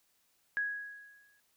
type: tone with exponential decay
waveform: sine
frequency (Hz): 1661.2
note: G#6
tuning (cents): 0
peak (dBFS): -28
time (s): 0.57-1.4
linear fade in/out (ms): 0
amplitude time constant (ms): 180
effects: white hiss -73 dBFS RMS until 1.56 s